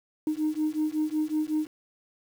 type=beating tone pair; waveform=sine; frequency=305.5 / 310.9 Hz; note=D#4 / D#4; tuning=-32 / -1 cents; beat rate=5.4 Hz; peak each=-27 dBFS; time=0.27-1.67 s; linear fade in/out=2 ms; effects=tanh soft clip ceiling -19 dBFS + 8-bit